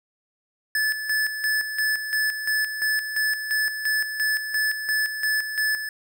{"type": "tone with tremolo", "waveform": "square", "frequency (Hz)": 1733, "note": "A6", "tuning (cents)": -27, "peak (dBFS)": -21, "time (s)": [0.75, 5.89], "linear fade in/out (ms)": 2, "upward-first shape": "square", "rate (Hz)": 2.9, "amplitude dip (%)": 60, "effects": []}